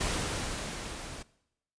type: noise with level ramp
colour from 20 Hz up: pink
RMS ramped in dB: -30 to -43 dBFS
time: 0-1.23 s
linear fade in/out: 10 ms
effects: noise-tail reverb RT60 0.8 s tail -20 dB re dry + resampled to 22050 Hz